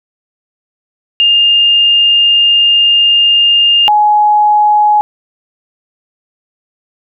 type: tone pair in turn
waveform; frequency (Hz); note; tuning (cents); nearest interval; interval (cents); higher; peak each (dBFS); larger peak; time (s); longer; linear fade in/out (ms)
sine; 2816 / 839.9; F7 / G#5; +14 / +19; octave + major sixth; 2095; first; -5; neither; 1.2-3.88 / 3.88-5.01; first; 0
effects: none